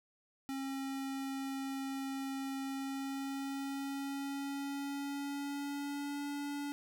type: tone with pitch glide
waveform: square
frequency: 270.4 to 286.5 Hz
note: C#4 to D4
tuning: -43 to -43 cents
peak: -38 dBFS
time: 0.49-6.72 s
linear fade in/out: 0 ms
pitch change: +100 cents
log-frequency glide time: 2.65-6.26 s
effects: none